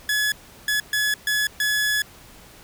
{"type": "tone bursts at uneven times", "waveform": "sawtooth", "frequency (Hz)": 1700, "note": "G#6", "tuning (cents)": 40, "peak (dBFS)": -16, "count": 5, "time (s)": [[0.09, 0.32], [0.68, 0.8], [0.93, 1.14], [1.27, 1.47], [1.6, 2.02]], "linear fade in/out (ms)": 2, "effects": ["pink hiss -47 dBFS RMS until 2.63 s"]}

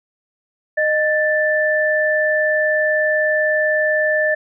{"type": "tone pair together", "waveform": "sine", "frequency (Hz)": [616, 1764], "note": ["D#5", "A6"], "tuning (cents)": [-17, 4], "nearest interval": "octave + tritone", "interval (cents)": 1821, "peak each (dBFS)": -17, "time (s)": [0.77, 4.35], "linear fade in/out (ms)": 10, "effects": []}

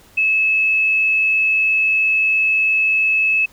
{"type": "tone", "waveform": "sine", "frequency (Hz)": 2597, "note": "E7", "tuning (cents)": -26, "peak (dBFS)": -13, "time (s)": [0.17, 3.46], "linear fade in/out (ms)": 10, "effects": ["pink hiss -49 dBFS RMS until 3.52 s"]}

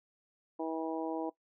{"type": "harmonic tone", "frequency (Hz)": 161.3, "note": "E3", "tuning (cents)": -37, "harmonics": [2, 3, 4, 5, 6], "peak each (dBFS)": [-36, -40, -41, -42, -44], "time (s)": [0.59, 1.3], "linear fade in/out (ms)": 10, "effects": ["noise-tail reverb RT60 0.1 s tail -18 dB re dry"]}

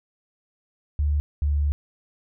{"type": "tone pair in turn", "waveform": "sine", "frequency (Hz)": [73.42, 72.79], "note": ["D2", "D2"], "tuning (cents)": [0, -15], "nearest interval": "unison", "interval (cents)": 15, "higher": "first", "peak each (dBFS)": -19, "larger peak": "neither", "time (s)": [[0.99, 1.2], [1.42, 1.72]], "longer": "second", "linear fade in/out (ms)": 0, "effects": []}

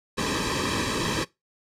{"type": "noise with comb filter", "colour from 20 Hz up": "pink", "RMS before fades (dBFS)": -26, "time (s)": [0.17, 1.25], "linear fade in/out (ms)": 20, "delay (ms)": 1.4, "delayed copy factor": -0.95, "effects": ["noise-tail reverb RT60 0.2 s tail -21 dB re dry", "low-pass 7000 Hz 12 dB/octave"]}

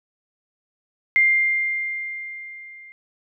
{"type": "tone with level ramp", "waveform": "sine", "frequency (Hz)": 2100, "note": "C7", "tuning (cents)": 6, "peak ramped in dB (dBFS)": [-12, -41], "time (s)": [1.16, 2.92], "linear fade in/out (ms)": 0, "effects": []}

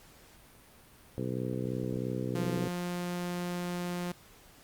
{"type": "harmonic tone", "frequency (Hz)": 63, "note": "B1", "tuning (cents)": 35, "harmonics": [2, 3, 4, 5, 6, 7, 8], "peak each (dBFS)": [-36, -38, -39, -40, -41, -41, -42], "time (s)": [1.18, 2.68], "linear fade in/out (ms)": 0}
{"type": "clicks", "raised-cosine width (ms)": 2, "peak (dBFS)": -33, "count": 7, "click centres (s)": [1.534, 1.652, 1.838, 1.931, 1.965, 2.445, 2.575]}
{"type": "tone with pitch glide", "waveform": "sawtooth", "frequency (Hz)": [174.61, 176.64], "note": ["F3", "F3"], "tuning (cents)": [0, 20], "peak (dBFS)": -29, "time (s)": [2.35, 4.12], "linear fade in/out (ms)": 5, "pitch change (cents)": 20, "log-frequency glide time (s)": [2.58, 2.63]}
{"effects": ["pink hiss -57 dBFS RMS until 4.63 s", "Opus 48 kbps"]}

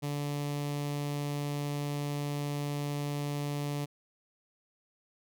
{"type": "tone with notch filter", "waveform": "sawtooth", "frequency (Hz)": 144.8, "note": "D3", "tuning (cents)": -24, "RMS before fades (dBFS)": -34, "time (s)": [0.02, 3.86], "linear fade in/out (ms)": 20, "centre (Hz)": 1500, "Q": 1.9, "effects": []}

